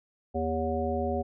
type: harmonic tone with a mistuned harmonic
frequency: 80 Hz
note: D#2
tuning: 49 cents sharp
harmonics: 1 / 3 / 5 / 7 / 9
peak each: -33 / -33 / -33 / -33 / -33 dBFS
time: 0.34-1.23 s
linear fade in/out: 20 ms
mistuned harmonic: 9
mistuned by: +18 cents
effects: none